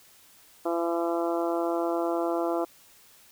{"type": "harmonic tone", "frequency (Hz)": 169.2, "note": "E3", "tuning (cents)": 45, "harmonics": [2, 3, 4, 5, 6, 7, 8], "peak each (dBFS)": [-28, -32, -30, -37, -38, -39, -41], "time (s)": [0.65, 2.65], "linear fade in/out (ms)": 10, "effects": ["white hiss -56 dBFS RMS until 3.31 s"]}